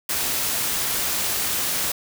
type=noise; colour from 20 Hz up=white; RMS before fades=-24 dBFS; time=0.09-1.92 s; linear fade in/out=5 ms; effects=none